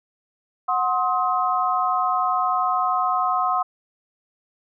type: tone cluster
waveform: sine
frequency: 735 / 1055 / 1268 Hz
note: F#5 / C6 / D#6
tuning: -12 / +14 / +32 cents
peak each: -23 dBFS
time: 0.68-3.63 s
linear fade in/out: 10 ms
effects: none